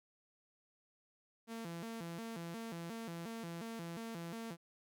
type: tone with vibrato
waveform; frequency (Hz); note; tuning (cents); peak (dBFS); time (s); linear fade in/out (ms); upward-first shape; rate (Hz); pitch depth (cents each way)
sawtooth; 196; G3; 0; -39; 1.47-4.57; 50; square; 2.8; 260
effects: none